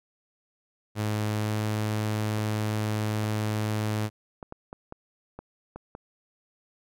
sawtooth tone with pitch glide, 106.5 to 107.3 Hz, G#2 to A2, +44 to -43 cents, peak -22 dBFS, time 0.95-4.1 s, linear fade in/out 50 ms, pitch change +13 cents, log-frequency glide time 1.36-1.57 s
clicks, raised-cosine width 1 ms, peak -25 dBFS, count 9, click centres 2.386 / 3.24 / 4.428 / 4.524 / 4.729 / 4.924 / 5.39 / 5.76 / 5.951 s
effects none

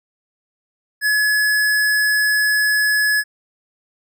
square tone, 1700 Hz, G#6, 40 cents sharp, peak -15 dBFS, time 1.01-3.24 s, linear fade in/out 50 ms, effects none

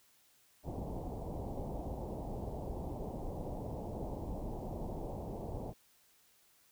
pink low-pass noise, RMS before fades -41 dBFS, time 0.63-5.74 s, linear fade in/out 50 ms, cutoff 870 Hz, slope 48 dB/octave, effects white hiss -68 dBFS RMS until 6.71 s

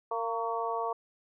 harmonic tone with a mistuned harmonic, 230 Hz, A#3, 23 cents flat, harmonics 2 / 3 / 4 / 5, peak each -35 / -35 / -35 / -35 dBFS, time 0.11-0.93 s, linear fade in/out 5 ms, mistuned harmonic 5, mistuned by -37 cents, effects none

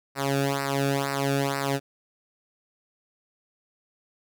sawtooth tone with flanger, 138.59 Hz, C#3, in tune, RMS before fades -26 dBFS, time 0.15-1.8 s, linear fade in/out 50 ms, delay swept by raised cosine 0.3 to 1 ms, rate 2.1 Hz, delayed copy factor -0.95, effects none

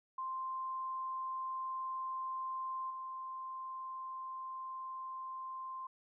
sine tone with level steps, 1046.5 Hz, C6, in tune, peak -37 / -41 dBFS, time 0.18-5.87 s, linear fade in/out 5 ms, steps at 2.9 s, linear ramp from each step 5 ms, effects none

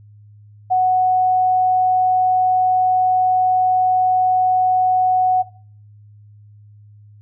sine tone, 740 Hz, F#5, in tune, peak -12 dBFS, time 0.7-5.43 s, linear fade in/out 20 ms, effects noise-tail reverb RT60 0.5 s tail -19 dB re dry + added 104 Hz sine -42 dBFS peak until 7.21 s

